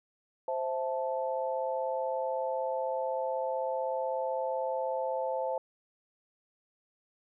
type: chord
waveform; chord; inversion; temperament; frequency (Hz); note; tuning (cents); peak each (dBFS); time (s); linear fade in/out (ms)
sine; A minor; first; equal with one note detuned; 523.3 / 659.3 / 874.9; C5 / E5 / A5; 0 / 0 / -10; -32 / -36 / -35; 0.48-5.58; 2
effects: none